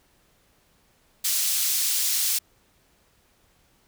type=high-pass noise; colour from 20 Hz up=pink; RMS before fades=-24 dBFS; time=1.24-2.39 s; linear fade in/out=10 ms; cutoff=5000 Hz; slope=12 dB/octave; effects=pink hiss -63 dBFS RMS until 3.87 s